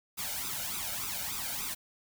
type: noise with flanger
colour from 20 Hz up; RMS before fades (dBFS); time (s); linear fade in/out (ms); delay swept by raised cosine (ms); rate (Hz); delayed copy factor
white; -36; 0.17-1.75; 20; 0.81 to 1.37; 3.4; +0.8
effects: none